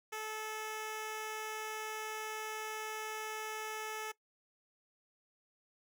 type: tone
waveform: 10% pulse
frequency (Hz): 434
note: A4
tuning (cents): -24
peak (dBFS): -31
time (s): 0.12-4.12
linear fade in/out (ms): 10
effects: noise-tail reverb RT60 0.1 s tail -18 dB re dry